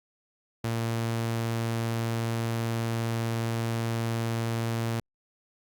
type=tone; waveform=sawtooth; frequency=114.9 Hz; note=A#2; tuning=25 cents flat; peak=-23 dBFS; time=0.64-5 s; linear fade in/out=5 ms; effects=Opus 48 kbps